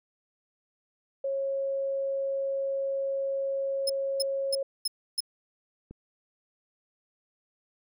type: tone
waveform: sine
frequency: 546 Hz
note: C#5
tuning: 26 cents flat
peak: -27 dBFS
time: 1.24-4.63 s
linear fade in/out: 5 ms
type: tone bursts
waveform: sawtooth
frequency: 5160 Hz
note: E8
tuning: 38 cents flat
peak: -23 dBFS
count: 5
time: 3.87-5.205 s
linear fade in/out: 5 ms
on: 27 ms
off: 300 ms
type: click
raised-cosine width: 3 ms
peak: -31 dBFS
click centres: 5.91 s
effects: none